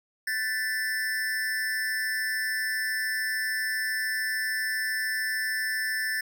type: tone with amplitude modulation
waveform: square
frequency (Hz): 1760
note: A6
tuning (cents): 0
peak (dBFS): -24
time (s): 0.27-6.21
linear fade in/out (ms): 5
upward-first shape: sine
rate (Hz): 233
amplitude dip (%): 75
effects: none